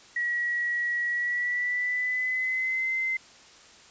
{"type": "tone with pitch glide", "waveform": "sine", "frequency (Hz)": [1919, 2069], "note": ["A#6", "C7"], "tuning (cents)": [50, -20], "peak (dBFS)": -25, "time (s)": [0.16, 3.17], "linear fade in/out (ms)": 5, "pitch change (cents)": 130, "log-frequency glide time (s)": [1.08, 2.93], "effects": ["white hiss -52 dBFS RMS until 3.9 s", "resampled to 16000 Hz"]}